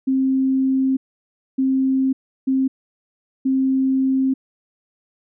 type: tone bursts at uneven times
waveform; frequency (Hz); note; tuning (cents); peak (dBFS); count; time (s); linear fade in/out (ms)
sine; 264.9; C4; +22; -15; 4; 0.07-0.97 / 1.58-2.13 / 2.47-2.68 / 3.45-4.34; 10
effects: none